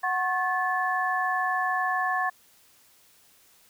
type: tone cluster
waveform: sine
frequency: 740 / 1087 / 1738 Hz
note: F#5 / C#6 / A6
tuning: 0 / -34 / -22 cents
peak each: -28 dBFS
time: 0.03-2.3 s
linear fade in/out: 10 ms
effects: white hiss -59 dBFS RMS until 3.69 s